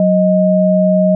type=tone pair together; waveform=sine; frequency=185 / 623.7 Hz; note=F#3 / D#5; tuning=0 / +4 cents; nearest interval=octave + major sixth; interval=2104 cents; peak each=-11 dBFS; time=0-1.15 s; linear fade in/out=2 ms; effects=none